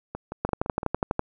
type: two click trains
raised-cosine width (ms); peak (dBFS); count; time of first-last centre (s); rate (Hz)
1; -9 / -18; 10 / 5; 0.45-1.194 / 0.15-0.831; 12.1 / 5.87
effects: none